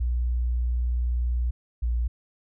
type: tone pair in turn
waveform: sine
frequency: 60.4 / 59.19 Hz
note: B1 / A#1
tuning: -38 / +27 cents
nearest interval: unison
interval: 35 cents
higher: first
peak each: -22 dBFS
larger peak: neither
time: 0-1.51 / 1.82-2.08 s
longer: first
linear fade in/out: 10 ms
effects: none